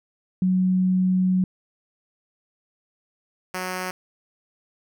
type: tone pair in turn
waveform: sine / 5% pulse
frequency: 185 / 184.05 Hz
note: F#3 / F#3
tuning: 0 / -9 cents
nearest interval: unison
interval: 9 cents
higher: first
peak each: -17 / -16 dBFS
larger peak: second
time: 0.42-1.44 / 3.54-3.91 s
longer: first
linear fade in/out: 2 ms
effects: none